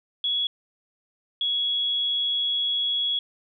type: tone pair in turn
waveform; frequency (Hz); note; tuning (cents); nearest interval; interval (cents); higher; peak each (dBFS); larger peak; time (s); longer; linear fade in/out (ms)
sine; 3360 / 3347; G#7 / G#7; +19 / +13; unison; 6; first; -22; neither; 0.24-0.47 / 1.41-3.19; second; 2
effects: none